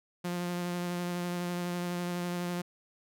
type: tone with vibrato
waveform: sawtooth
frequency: 176.1 Hz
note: F3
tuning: 15 cents sharp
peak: -28 dBFS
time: 0.24-2.62 s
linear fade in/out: 10 ms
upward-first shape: triangle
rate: 12 Hz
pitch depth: 17 cents each way
effects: none